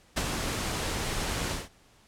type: noise with ADSR envelope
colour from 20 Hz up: pink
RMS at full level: -26 dBFS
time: 0.16-1.69 s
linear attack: 14 ms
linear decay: 53 ms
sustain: -5 dB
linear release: 180 ms
effects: pink hiss -60 dBFS RMS until 2.07 s + low-pass 10000 Hz 12 dB/octave